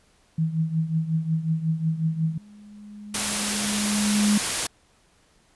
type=tone with tremolo; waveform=sine; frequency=160.8 Hz; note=E3; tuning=43 cents flat; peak=-18 dBFS; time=0.38-2.38 s; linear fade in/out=5 ms; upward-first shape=triangle; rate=5.5 Hz; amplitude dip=80%
type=tone with exponential growth; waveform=sine; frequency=207.7 Hz; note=G#3; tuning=in tune; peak=-16 dBFS; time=1.8-4.38 s; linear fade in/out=5 ms; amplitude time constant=560 ms
type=noise; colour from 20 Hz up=white; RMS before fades=-25 dBFS; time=3.14-4.67 s; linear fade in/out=5 ms
effects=pink hiss -61 dBFS RMS until 5.55 s + resampled to 24000 Hz